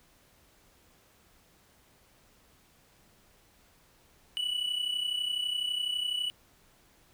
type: tone pair together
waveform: triangle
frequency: 2928 / 2960 Hz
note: F#7 / F#7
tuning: -19 / 0 cents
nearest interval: unison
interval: 19 cents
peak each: -34 / -29 dBFS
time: 4.37-6.3 s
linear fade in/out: 0 ms
effects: pink hiss -63 dBFS RMS until 7.13 s